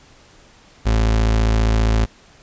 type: tone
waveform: 35% pulse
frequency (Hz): 55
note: A1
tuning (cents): 0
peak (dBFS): -12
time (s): 0.85-2.06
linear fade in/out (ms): 20
effects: pink hiss -49 dBFS RMS until 2.42 s + resampled to 16000 Hz